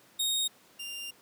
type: tone pair in turn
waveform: sawtooth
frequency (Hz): 3729 / 2794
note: A#7 / F7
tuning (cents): 0 / 0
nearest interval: perfect fourth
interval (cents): 500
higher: first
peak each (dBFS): -24 / -34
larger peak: first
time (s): 0.19-0.48 / 0.79-1.11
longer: second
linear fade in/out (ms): 10
effects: pink hiss -59 dBFS RMS until 1.21 s + high-pass 200 Hz 12 dB/octave